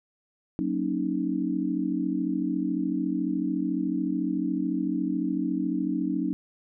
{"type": "chord", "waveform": "sine", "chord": "D# minor seventh", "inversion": "first", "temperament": "equal", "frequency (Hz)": [185, 233.1, 277.2, 311.1], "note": ["F#3", "A#3", "C#4", "D#4"], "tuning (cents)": [0, 0, 0, 0], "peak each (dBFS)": [-31, -33, -29, -29], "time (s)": [0.59, 6.33], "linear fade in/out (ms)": 0, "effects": []}